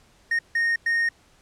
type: tone bursts at uneven times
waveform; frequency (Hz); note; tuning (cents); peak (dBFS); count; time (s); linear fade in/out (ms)
triangle; 1851; A#6; -13; -18; 3; 0.31-0.39 / 0.55-0.76 / 0.86-1.09; 5
effects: pink hiss -58 dBFS RMS until 1.41 s + low-pass 9000 Hz 12 dB/octave